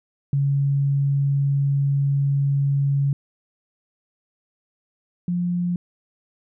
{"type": "tone pair in turn", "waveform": "sine", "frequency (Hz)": [139.8, 176.14], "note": ["C#3", "F3"], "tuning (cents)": [15, 15], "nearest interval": "major third", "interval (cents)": 400, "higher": "second", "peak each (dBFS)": [-17, -20], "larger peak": "first", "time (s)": [[0.33, 3.13], [5.28, 5.76]], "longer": "first", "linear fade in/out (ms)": 2, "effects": []}